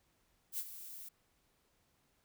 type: noise with ADSR envelope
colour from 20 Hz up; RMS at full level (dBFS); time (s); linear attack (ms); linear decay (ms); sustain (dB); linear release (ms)
violet; -37; 0.52-1.09; 62; 54; -12; 9
effects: pink hiss -75 dBFS RMS until 2.24 s